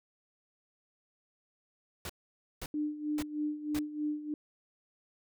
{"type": "noise bursts", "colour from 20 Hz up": "pink", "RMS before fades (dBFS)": -40, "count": 4, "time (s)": [2.05, 3.79], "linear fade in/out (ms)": 2, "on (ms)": 45, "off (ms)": 520}
{"type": "tone with tremolo", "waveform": "sine", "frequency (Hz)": 299.8, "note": "D4", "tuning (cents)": 36, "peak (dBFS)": -29, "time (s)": [2.74, 4.34], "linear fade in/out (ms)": 2, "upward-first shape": "sine", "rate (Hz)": 3.2, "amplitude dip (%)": 75}
{"effects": []}